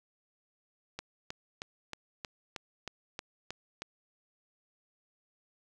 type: click train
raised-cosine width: 0.2 ms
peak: -21 dBFS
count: 10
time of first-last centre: 0.99-3.82 s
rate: 3.18 Hz
effects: none